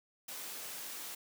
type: high-pass noise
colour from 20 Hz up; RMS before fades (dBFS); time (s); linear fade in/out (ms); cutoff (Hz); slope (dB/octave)
white; -44; 0.28-1.15; 5; 200; 12
effects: none